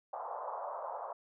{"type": "band-pass noise", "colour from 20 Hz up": "white", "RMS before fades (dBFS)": -41, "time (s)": [0.13, 1.13], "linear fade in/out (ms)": 5, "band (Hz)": [530, 1100], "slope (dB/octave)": 48, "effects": []}